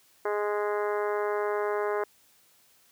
harmonic tone, 207.7 Hz, G#3, in tune, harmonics 2 / 3 / 4 / 5 / 6 / 7 / 8 / 9 / 10, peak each -28 / -34 / -36 / -36 / -39 / -41 / -42 / -47 / -47 dBFS, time 0.25-2.04 s, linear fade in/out 5 ms, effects white hiss -62 dBFS RMS until 2.91 s + high-pass 60 Hz 12 dB/octave

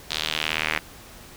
sawtooth tone with band-pass filter sweep, 77.78 Hz, D#2, in tune, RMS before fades -27 dBFS, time 0.1-0.79 s, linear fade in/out 10 ms, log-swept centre 4000 to 2100 Hz, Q 2.4, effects pink hiss -45 dBFS RMS until 1.36 s

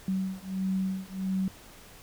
sine beating tone pair, 189 / 190.5 Hz, F#3 / G3, +37 / -49 cents, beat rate 1.5 Hz, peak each -31 dBFS, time 0.08-1.48 s, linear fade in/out 2 ms, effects pink hiss -51 dBFS RMS until 2.02 s

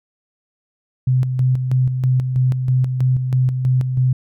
sine tone with tremolo, 128.3 Hz, C3, 34 cents flat, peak -12 dBFS, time 1.07-4.13 s, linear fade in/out 5 ms, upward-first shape square, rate 3.1 Hz, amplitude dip 50%, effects none

